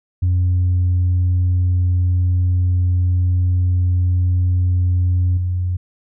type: tone with level steps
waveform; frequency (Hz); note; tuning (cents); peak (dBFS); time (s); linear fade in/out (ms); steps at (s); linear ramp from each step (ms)
sine; 89.9; F#2; -49; -11 / -16; 0.22-5.77; 10; 5.37; 5
effects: tanh soft clip ceiling -11 dBFS